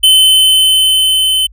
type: tone with level ramp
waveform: square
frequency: 3054 Hz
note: G7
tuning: 46 cents flat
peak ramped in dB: -4 to -10 dBFS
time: 0.03-1.47 s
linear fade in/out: 10 ms
effects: added 50 Hz sine -36 dBFS peak until 1.52 s